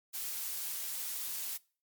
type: noise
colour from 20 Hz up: blue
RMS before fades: -38 dBFS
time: 0.13-1.58 s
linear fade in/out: 20 ms
effects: noise-tail reverb RT60 0.4 s tail -23 dB re dry + MP3 96 kbps